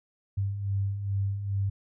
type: beating tone pair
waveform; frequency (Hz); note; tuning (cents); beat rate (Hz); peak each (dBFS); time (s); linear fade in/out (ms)
sine; 97 / 99.4; G2 / G2; -18 / +25; 2.4; -35 / -27; 0.37-1.7; 10
effects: none

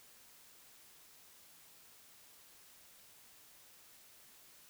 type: silence
effects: white hiss -61 dBFS RMS until 4.69 s

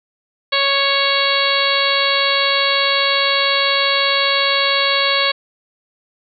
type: harmonic tone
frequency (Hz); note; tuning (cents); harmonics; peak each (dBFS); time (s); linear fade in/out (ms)
554.4; C#5; 0; 1 / 2 / 3 / 4 / 5 / 6 / 7 / 8; -22 / -21 / -23 / -21 / -24 / -22 / -21 / -22; 0.52-5.32; 10
effects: none

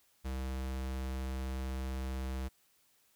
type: tone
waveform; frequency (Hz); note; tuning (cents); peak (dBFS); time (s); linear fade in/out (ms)
square; 65.41; C2; 0; -36; 0.24-2.49; 20
effects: white hiss -70 dBFS RMS until 3.15 s

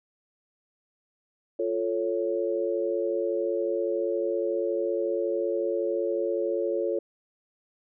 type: chord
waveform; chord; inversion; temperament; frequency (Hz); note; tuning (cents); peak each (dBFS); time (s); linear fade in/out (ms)
sine; F augmented; none; equal; 349.2 / 440 / 554.4; F4 / A4 / C#5; 0 / 0 / 0; -29; 1.59-6.99; 5
effects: none

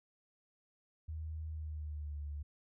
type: tone with pitch glide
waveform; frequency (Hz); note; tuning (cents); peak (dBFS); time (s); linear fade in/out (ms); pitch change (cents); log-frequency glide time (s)
sine; 78.8 to 73.1; D#2 to D2; +23 to -7; -39; 1.08-2.43; 10; -130; 1.48-2.19
effects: none

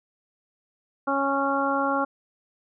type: harmonic tone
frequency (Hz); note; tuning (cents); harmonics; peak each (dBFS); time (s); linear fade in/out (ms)
276.1; C#4; -7; 1 / 2 / 3 / 4 / 5; -28 / -28 / -28 / -28 / -28; 1.07-2.05; 10
effects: none

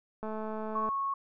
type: click train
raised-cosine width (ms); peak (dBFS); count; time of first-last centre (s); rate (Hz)
1; -25; 144; 0.23-0.889; 217
type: tone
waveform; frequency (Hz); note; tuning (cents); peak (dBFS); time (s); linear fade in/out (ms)
sine; 1100; C#6; -14; -29; 0.75-1.14; 5
effects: none

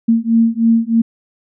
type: beating tone pair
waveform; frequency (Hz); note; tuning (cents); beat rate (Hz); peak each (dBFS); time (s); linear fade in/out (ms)
sine; 226.9 / 230.1; A#3 / A#3; -47 / -22; 3.2; -13; 0.08-1.02; 10
effects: none

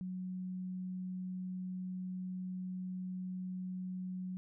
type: tone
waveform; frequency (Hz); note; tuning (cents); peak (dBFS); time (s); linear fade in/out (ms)
sine; 184.2; F#3; -7; -38; 0.01-4.37; 0
effects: none

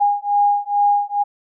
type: beating tone pair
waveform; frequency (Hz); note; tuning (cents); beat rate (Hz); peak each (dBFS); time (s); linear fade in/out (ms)
sine; 816 / 818.3; G#5 / G#5; -31 / -26; 2.3; -17; 0-1.24; 20
effects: none

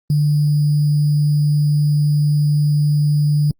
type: tone with sample-and-hold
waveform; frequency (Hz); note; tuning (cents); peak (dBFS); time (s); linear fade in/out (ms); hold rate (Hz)
sine; 148.1; D3; +15; -12; 0.1-3.51; 2; 4900
effects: Opus 24 kbps

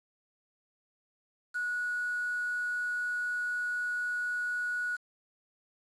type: tone with quantisation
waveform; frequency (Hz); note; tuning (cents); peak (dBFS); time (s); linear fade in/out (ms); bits
sine; 1462; F#6; -21; -30; 1.54-4.97; 20; 8
effects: resampled to 22050 Hz

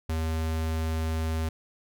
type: tone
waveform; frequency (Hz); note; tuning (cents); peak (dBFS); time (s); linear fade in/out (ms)
square; 80.2; E2; -47; -27; 0.09-1.49; 5
effects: none

